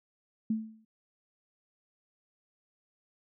sine tone with exponential decay, 220 Hz, A3, in tune, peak -24 dBFS, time 0.5-0.85 s, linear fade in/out 5 ms, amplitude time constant 75 ms, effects none

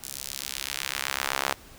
sawtooth tone with high-pass filter sweep, 67.9 Hz, C#2, 35 cents flat, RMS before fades -32 dBFS, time 0.03-1.54 s, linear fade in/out 5 ms, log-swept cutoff 7100 to 810 Hz, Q 0.84, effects pink hiss -50 dBFS RMS until 1.78 s

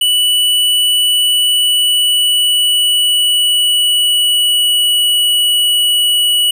square tone with pitch glide, 2960 to 2938 Hz, F#7 to F#7, 0 to -13 cents, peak -10 dBFS, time 0.01-6.51 s, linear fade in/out 5 ms, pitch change -13 cents, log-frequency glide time 1.04-5.03 s, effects none

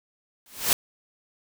white noise with exponential growth, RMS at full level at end -17 dBFS, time 0.46-0.73 s, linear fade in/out 1 ms, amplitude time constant 57 ms, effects none

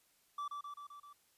triangle tone with echo, 1161 Hz, D6, 20 cents flat, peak -36 dBFS, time 0.38-0.48 s, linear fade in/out 5 ms, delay 130 ms, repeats 5, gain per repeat -3 dB, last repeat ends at 1.13 s, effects white hiss -72 dBFS RMS until 1.37 s + resampled to 32000 Hz

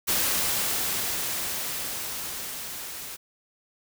white noise with level ramp, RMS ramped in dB -24 to -38 dBFS, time 0.07-3.17 s, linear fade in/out 20 ms, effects none

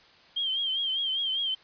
sine tone with vibrato, 3176 Hz, G7, 22 cents sharp, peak -26 dBFS, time 0.36-1.55 s, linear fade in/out 10 ms, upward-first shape triangle, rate 5 Hz, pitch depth 79 cents each way, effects white hiss -56 dBFS RMS until 1.63 s + resampled to 11025 Hz

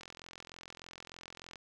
click train, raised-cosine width 0.2 ms, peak -30 dBFS, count 68, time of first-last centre 0.01-1.557 s, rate 43.3 Hz, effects none

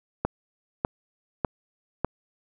click train, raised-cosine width 1 ms, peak -9 dBFS, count 4, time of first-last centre 0.25-2.046 s, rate 1.67 Hz, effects none

